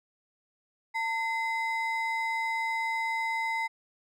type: ring-modulated tone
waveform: triangle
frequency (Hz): 1480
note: F#6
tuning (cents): 0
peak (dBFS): -23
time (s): 0.94-3.68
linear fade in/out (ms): 20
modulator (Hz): 576
effects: none